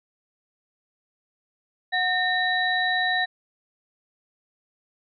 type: tone cluster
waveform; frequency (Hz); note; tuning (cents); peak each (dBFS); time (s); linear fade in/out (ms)
sine; 733 / 1824 / 3911; F#5 / A#6 / B7; -16 / -38 / -18; -26 / -23 / -28; 1.92-3.26; 20
effects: none